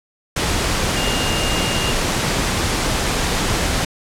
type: tone in noise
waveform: sine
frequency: 2823 Hz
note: F7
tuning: 18 cents sharp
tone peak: -25 dBFS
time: 0.96-1.92 s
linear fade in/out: 5 ms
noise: pink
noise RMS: -19 dBFS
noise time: 0.36-3.85 s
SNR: -9 dB
effects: low-pass 9000 Hz 12 dB/octave